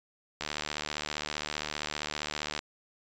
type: click train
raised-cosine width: 0.2 ms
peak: -15 dBFS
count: 165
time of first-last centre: 0.41-2.591 s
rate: 75.2 Hz
effects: resampled to 16000 Hz